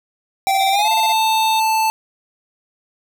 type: tone with pitch glide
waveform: square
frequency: 776 to 881.2 Hz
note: G5 to A5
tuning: -18 to +2 cents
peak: -15 dBFS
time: 0.47-1.9 s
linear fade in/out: 0 ms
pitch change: +220 cents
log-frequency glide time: 0.71-0.9 s
type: tone bursts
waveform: square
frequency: 698.5 Hz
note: F5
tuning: in tune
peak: -23 dBFS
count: 11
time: 0.48-1.126 s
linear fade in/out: 5 ms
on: 36 ms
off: 25 ms
type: tone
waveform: sine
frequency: 3665 Hz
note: A#7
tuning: 30 cents flat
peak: -23 dBFS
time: 0.59-1.6 s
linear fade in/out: 5 ms
effects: none